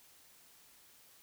silence, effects white hiss -62 dBFS RMS until 1.22 s

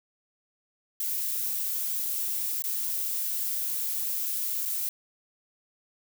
violet noise with dropouts, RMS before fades -30 dBFS, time 1-4.89 s, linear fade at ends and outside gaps 2 ms, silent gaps 2.622-2.639 / 4.653-4.657 s, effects none

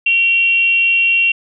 sine tone with frequency modulation, 2742 Hz, F7, 32 cents flat, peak -10 dBFS, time 0.06-1.32 s, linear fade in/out 5 ms, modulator 425 Hz, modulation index 0.26, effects none

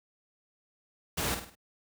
pink noise with echo, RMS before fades -31 dBFS, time 1.17-1.35 s, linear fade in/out 10 ms, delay 51 ms, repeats 4, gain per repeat -7 dB, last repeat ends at 1.554 s, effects high-pass 60 Hz 12 dB/octave

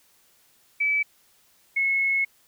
sine tone pair in turn, 2300 / 2184 Hz, D7 / C#7, -37 / -26 cents, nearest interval minor second, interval 89 cents, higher first, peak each -20 dBFS, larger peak neither, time 0.8-1.03 / 1.76-2.25 s, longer second, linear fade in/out 10 ms, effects white hiss -61 dBFS RMS until 2.47 s

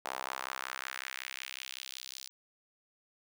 sawtooth tone with high-pass filter sweep, 65.4 Hz, C2, in tune, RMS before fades -42 dBFS, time 0.05-2.29 s, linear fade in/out 0 ms, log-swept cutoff 790 to 4700 Hz, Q 1.7, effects none

